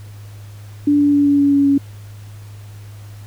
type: tone with pitch steps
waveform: sine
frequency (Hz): 290.4 / 288.6 / 286.7 / 284.9 / 283.1 / 281.3 / 279.5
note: D4 / D4 / D4 / C#4 / C#4 / C#4 / C#4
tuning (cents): -19 / -30 / -42 / +48 / +37 / +26 / +14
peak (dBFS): -10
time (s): 0.87-1.78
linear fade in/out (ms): 5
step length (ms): 130
effects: added 103 Hz sine -33 dBFS peak until 3.26 s + pink hiss -47 dBFS RMS until 3.26 s